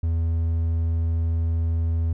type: tone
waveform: triangle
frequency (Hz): 82.41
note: E2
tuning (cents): 0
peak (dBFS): -18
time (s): 0.03-2.13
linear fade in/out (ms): 5
effects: none